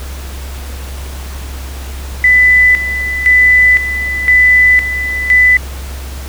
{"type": "tone with tremolo", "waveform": "sine", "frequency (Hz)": 1997, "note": "B6", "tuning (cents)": 19, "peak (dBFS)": -4, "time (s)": [2.24, 5.57], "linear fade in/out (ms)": 2, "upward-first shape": "square", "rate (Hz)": 0.98, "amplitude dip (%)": 70, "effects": ["added 67 Hz sine -22 dBFS peak until 6.28 s", "pink hiss -31 dBFS RMS until 6.28 s"]}